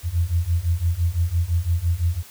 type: beating tone pair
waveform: sine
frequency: 82.41 / 88.31 Hz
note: E2 / F2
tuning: 0 / +20 cents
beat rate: 5.9 Hz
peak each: -22 / -21 dBFS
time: 0.03-2.23 s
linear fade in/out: 50 ms
effects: white hiss -45 dBFS RMS until 2.3 s